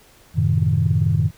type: chord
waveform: sine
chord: F# diminished seventh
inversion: none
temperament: equal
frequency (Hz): 92.5 / 110 / 130.81 / 155.56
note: F#2 / A2 / C3 / Eb3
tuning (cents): 0 / 0 / 0 / 0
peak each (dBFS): -20 / -20 / -22 / -19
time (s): 0.34-1.31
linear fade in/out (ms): 50
effects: tanh soft clip ceiling -6 dBFS + pink hiss -51 dBFS RMS until 1.37 s